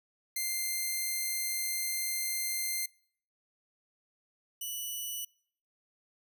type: tone pair in turn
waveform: 5% pulse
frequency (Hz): 2093 / 2960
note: C7 / F#7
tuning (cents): 0 / 0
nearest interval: tritone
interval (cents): 600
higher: second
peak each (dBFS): -21 / -27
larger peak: first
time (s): 0.36-2.86 / 4.61-5.25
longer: first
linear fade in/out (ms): 5
effects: noise-tail reverb RT60 0.6 s tail -26 dB re dry